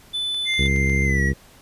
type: tone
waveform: triangle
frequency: 3500 Hz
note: A7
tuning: 10 cents flat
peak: -21 dBFS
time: 0.13-0.68 s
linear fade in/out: 20 ms
type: clicks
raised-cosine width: 0.2 ms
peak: -24 dBFS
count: 7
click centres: 0.345 / 0.539 / 0.592 / 0.628 / 0.659 / 0.762 / 0.897 s
type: tone with pitch glide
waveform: triangle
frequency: 2093 to 1919.3 Hz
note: C7 to B6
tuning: 0 to -50 cents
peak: -20 dBFS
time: 0.45-1.33 s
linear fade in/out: 50 ms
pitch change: -150 cents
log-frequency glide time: 1.04-1.22 s
type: harmonic tone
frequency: 67.9 Hz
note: C#2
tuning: 35 cents flat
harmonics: 1 / 2 / 3 / 4 / 5 / 6 / 7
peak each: -21 / -23 / -26 / -35 / -32 / -34 / -35 dBFS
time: 0.58-1.34 s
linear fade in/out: 20 ms
effects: pink hiss -50 dBFS RMS until 1.61 s + resampled to 32000 Hz